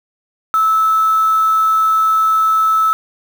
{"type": "tone with quantisation", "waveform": "sine", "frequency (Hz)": 1306, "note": "E6", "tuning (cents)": -17, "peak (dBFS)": -10, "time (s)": [0.54, 2.93], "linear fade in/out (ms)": 0, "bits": 5, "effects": []}